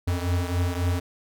square beating tone pair, 87.31 / 91.01 Hz, F2 / F#2, 0 / -28 cents, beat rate 3.7 Hz, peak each -25 / -29 dBFS, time 0.07-1 s, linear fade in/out 10 ms, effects none

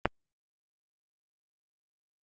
click, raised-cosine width 0.5 ms, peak -7 dBFS, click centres 0.056 s, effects Opus 32 kbps

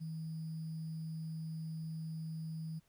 sine tone with sample-and-hold, 160 Hz, D#3, 49 cents sharp, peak -39 dBFS, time 0-2.8 s, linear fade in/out 20 ms, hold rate 4900 Hz, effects pink hiss -74 dBFS RMS until 2.88 s

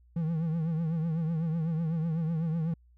triangle tone with vibrato, 162.7 Hz, E3, 22 cents flat, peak -25 dBFS, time 0.16-2.74 s, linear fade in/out 5 ms, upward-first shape triangle, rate 8 Hz, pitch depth 98 cents each way, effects added 60 Hz sine -57 dBFS peak until 2.97 s

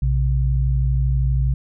sine tone pair together, 59.4 / 131.9 Hz, A#1 / C3, +33 / +14 cents, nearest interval octave + major second, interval 1381 cents, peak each -17 / -20 dBFS, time 0.02-1.54 s, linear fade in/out 5 ms, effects none

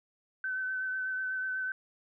sine tone with vibrato, 1524 Hz, G6, 49 cents flat, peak -31 dBFS, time 0.44-1.72 s, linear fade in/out 2 ms, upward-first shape triangle, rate 8.1 Hz, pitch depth 22 cents each way, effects none

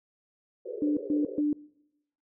white band-pass noise, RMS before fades -38 dBFS, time 0.65-1.41 s, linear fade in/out 10 ms, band 370 to 540 Hz, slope 96 dB/octave
sine tone bursts, 296.4 Hz, D4, 16 cents sharp, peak -23 dBFS, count 3, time 0.82-1.53 s, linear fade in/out 2 ms, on 150 ms, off 130 ms
effects noise-tail reverb RT60 0.9 s tail -23 dB re dry

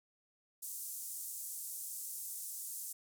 pink band-pass noise, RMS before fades -44 dBFS, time 0.62-2.93 s, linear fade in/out 10 ms, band 7600 to 16000 Hz, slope 24 dB/octave, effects none

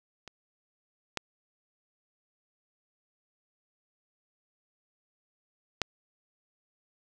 clicks, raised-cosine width 0.2 ms, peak -26 / -13 / -9 dBFS, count 3, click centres 0.277 / 1.173 / 5.817 s, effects none

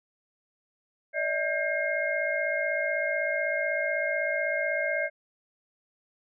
sine tone cluster, 585 / 641 / 1596 / 2137 Hz, D5 / E5 / G6 / C7, -7 / -49 / +31 / +36 cents, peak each -31 dBFS, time 1.13-5.1 s, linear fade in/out 50 ms, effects none

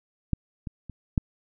clicks, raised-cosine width 5 ms, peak -11 / -21 / -26 / -9 dBFS, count 4, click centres 0.333 / 0.672 / 0.897 / 1.178 s, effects none

